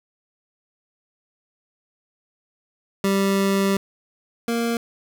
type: tone pair in turn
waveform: 25% pulse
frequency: 196 / 233.1 Hz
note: G3 / A#3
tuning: 0 / 0 cents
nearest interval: minor third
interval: 300 cents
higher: second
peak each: -14 / -17 dBFS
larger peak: first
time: 3.04-3.77 / 4.48-4.77 s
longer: first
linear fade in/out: 2 ms
effects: none